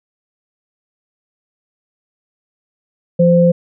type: tone pair together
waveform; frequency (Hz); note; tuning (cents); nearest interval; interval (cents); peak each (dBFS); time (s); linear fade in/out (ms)
sine; 172.86 / 518; F3 / C5; -17 / -17; octave + perfect fifth; 1900; -10; 3.19-3.52; 10
effects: none